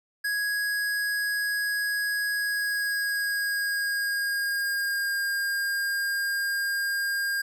square tone with pitch glide, 1661.2 to 1612 Hz, G#6 to G6, 0 to +48 cents, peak -26 dBFS, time 0.24-7.42 s, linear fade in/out 10 ms, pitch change -52 cents, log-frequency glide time 2.34-5.16 s, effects none

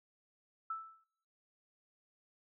sine tone with exponential decay, 1318.5 Hz, E6, in tune, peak -34 dBFS, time 0.7-1.04 s, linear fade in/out 5 ms, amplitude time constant 73 ms, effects noise-tail reverb RT60 0.7 s tail -21 dB re dry

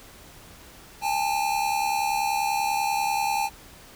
square tone pair together, 809.7 / 880 Hz, G#5 / A5, -44 / 0 cents, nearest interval minor second, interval 144 cents, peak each -26 / -27 dBFS, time 1.01-3.5 s, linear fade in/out 50 ms, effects pink hiss -48 dBFS RMS until 3.95 s

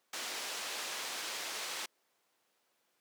white low-pass noise, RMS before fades -40 dBFS, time 0.13-1.86 s, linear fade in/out 5 ms, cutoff 5700 Hz, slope 12 dB/octave, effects pink hiss -75 dBFS RMS until 3 s + high-pass 400 Hz 12 dB/octave

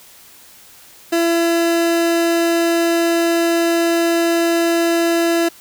30% pulse tone, 336.5 Hz, E4, 36 cents sharp, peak -11 dBFS, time 1.12-5.49 s, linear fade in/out 10 ms, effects white hiss -44 dBFS RMS until 5.6 s

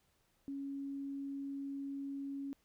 sine tone, 277.2 Hz, C#4, in tune, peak -39 dBFS, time 0.48-2.53 s, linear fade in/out 0 ms, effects pink hiss -75 dBFS RMS until 2.64 s

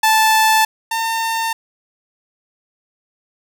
sawtooth tone pair in turn, 877 / 905.3 Hz, A5 / A5, -6 / +49 cents, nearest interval minor second, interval 55 cents, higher second, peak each -7 / -14 dBFS, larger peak first, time 0.03-0.65 / 0.91-1.53 s, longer neither, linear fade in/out 5 ms, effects none

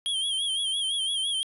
square tone with vibrato, 3222 Hz, G7, 47 cents sharp, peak -26 dBFS, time 0.06-1.43 s, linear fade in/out 0 ms, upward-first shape sine, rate 5.9 Hz, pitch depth 75 cents each way, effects resampled to 32000 Hz + 11-bit

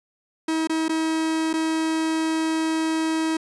45% pulse tone with dropouts, 320 Hz, D#4, 49 cents sharp, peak -21 dBFS, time 0.48-3.37 s, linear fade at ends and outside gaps 5 ms, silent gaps 0.673-0.695 / 0.883-0.893 / 1.531-1.537 s, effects resampled to 24000 Hz

